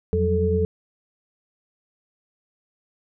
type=tone cluster; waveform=sine; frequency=85.8 / 178.9 / 188.5 / 436.7 Hz; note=F2 / F3 / F#3 / A4; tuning=-30 / +42 / +32 / -13 cents; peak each=-22 / -29 / -28 / -21 dBFS; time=0.13-0.65 s; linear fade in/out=0 ms; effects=none